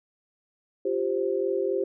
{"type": "chord", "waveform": "sine", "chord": "F suspended second", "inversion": "none", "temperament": "just", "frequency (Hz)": [349.2, 392.9, 523.8], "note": ["F4", "G4", "C5"], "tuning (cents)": [0, 4, 2], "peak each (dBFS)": [-30, -26, -29], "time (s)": [0.85, 1.84], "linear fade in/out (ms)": 5, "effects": []}